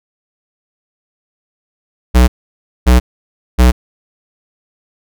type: tone bursts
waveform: square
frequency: 61.74 Hz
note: B1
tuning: in tune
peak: -5 dBFS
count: 3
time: 2.14-3.72 s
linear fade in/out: 20 ms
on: 140 ms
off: 580 ms
effects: none